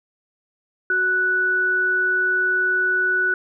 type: tone pair together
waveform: sine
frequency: 369.9 / 1479.6 Hz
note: F#4 / F#6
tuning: 0 / 0 cents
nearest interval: 2 octaves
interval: 2400 cents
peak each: -28 / -17 dBFS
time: 0.9-3.34 s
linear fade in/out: 2 ms
effects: none